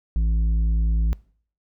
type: tone with tanh clipping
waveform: sine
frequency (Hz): 55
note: A1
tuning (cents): 0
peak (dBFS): -19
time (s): 0.16-1.13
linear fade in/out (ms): 0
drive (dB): 7
effects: noise-tail reverb RT60 0.5 s tail -22 dB re dry